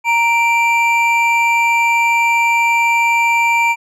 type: tone pair together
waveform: triangle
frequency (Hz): 932.2 / 2349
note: A#5 / D7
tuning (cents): 0 / 0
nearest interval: octave + major third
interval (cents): 1600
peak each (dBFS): -12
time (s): 0.04-3.76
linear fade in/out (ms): 50
effects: none